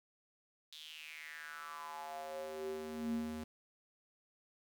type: tone with high-pass filter sweep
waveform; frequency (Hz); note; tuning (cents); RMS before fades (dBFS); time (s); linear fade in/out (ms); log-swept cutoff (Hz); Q
square; 77.78; D#2; 0; -44; 0.72-3.44; 5; 3700 to 160; 5.8
effects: 11-bit